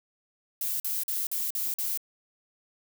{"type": "noise bursts", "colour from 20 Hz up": "violet", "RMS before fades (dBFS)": -30, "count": 6, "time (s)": [0.61, 1.975], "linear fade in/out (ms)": 2, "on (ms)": 190, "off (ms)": 45, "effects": []}